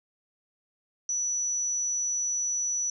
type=tone; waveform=sine; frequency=5920 Hz; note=F#8; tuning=in tune; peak=-26 dBFS; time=1.09-2.9 s; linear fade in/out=2 ms; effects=none